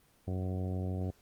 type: harmonic tone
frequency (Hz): 92.7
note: F#2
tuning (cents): +4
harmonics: 1 / 2 / 3 / 4 / 5 / 6 / 7 / 8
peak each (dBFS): -33 / -39 / -43 / -45 / -47 / -49 / -50 / -51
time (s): 0.27-1.11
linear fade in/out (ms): 10
effects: pink hiss -66 dBFS RMS until 1.21 s + Opus 24 kbps